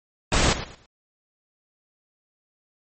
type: noise with echo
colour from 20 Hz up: pink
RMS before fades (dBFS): -19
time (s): 0.32-0.53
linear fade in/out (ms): 2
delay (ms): 110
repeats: 3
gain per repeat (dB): -12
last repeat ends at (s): 0.86
effects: MP3 32 kbps